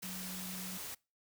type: tone in noise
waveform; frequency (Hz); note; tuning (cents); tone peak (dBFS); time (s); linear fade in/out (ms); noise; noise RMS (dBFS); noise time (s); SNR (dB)
sine; 185; F#3; 0; -44; 0.03-0.78; 10; white; -44; 0.02-0.95; -3
effects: noise-tail reverb RT60 0.3 s tail -25 dB re dry